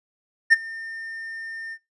triangle tone with ADSR envelope, 1810 Hz, A6, 48 cents sharp, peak -7 dBFS, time 0.5-1.78 s, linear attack 27 ms, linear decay 22 ms, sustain -24 dB, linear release 55 ms, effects noise-tail reverb RT60 0.2 s tail -18 dB re dry + resampled to 24000 Hz

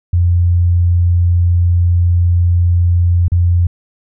sine tone with dropouts, 87.31 Hz, F2, in tune, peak -8 dBFS, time 0.13-3.67 s, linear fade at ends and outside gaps 5 ms, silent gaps 3.282-3.318 s, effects none

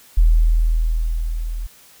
sine tone with level ramp, 40.46 Hz, E1, 32 cents flat, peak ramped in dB -8 to -23 dBFS, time 0.17-1.67 s, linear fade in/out 10 ms, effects white hiss -48 dBFS RMS until 2 s

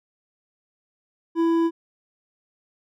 triangle tone with hard clipping, 331.8 Hz, E4, 11 cents sharp, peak -19 dBFS, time 1.35-1.71 s, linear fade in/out 50 ms, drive 10 dB, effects none

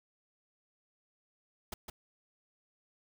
pink noise with echo, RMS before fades -39 dBFS, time 1.72-1.74 s, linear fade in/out 5 ms, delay 160 ms, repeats 1, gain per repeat -4 dB, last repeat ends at 1.9 s, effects none

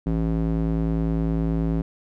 square tone with band-pass filter, 54.9 Hz, A1, 3 cents flat, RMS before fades -23 dBFS, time 0.06-1.82 s, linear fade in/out 5 ms, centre 220 Hz, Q 1.4, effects none

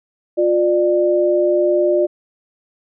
sine tone pair together, 354.4 / 596 Hz, F4 / D5, +25 / +25 cents, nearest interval major sixth, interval 900 cents, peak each -15 dBFS, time 0.37-2.07 s, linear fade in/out 20 ms, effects none

